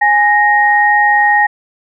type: tone pair together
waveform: sine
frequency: 830.6 / 1867.5 Hz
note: G#5 / A#6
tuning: 0 / +3 cents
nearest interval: octave + major second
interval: 1403 cents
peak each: -10 dBFS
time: 0.01-1.47 s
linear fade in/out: 10 ms
effects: none